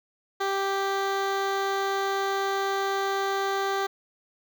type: tone with notch filter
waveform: 15% pulse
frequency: 392 Hz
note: G4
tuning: in tune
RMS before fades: -27 dBFS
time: 0.4-3.87 s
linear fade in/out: 10 ms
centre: 10000 Hz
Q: 0.56
effects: none